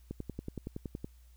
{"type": "click train", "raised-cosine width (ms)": 3, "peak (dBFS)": -25, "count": 11, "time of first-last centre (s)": [0.11, 1.045], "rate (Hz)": 10.7, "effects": ["added 60 Hz sine -55 dBFS peak until 1.36 s", "white hiss -70 dBFS RMS until 1.36 s"]}